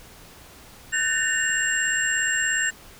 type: tone cluster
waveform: sine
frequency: 1511 / 1732 / 1809 / 2806 / 7460 Hz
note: F#6 / A6 / A6 / F7 / A#8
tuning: +36 / -28 / +48 / +8 / 0 cents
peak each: -28 / -32 / -24 / -31 / -26 dBFS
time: 0.92-2.71 s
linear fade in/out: 20 ms
effects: pink hiss -47 dBFS RMS until 2.99 s